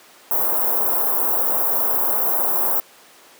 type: band-stop noise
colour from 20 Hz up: white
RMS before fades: -19 dBFS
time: 0.31-2.8 s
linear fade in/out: 0 ms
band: 1100 to 14000 Hz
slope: 24 dB/octave
effects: pink hiss -47 dBFS RMS until 3.39 s + high-pass 400 Hz 12 dB/octave